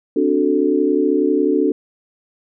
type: chord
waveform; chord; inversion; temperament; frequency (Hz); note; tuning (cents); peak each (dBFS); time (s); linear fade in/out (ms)
sine; D dominant seventh; third; equal; 261.6 / 293.7 / 370 / 440; C4 / D4 / F#4 / A4; 0 / 0 / 0 / 0; -22 / -17 / -19 / -19; 0.16-1.72; 5
effects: none